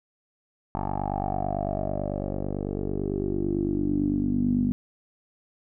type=tone with low-pass filter sweep; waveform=10% pulse; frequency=49 Hz; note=G1; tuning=in tune; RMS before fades=-27 dBFS; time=0.75-4.72 s; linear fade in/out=0 ms; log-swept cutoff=920 to 230 Hz; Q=7.7; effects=none